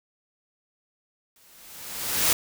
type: noise with exponential growth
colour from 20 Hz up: white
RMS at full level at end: -19 dBFS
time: 1.36-2.33 s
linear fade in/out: 2 ms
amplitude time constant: 210 ms
effects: none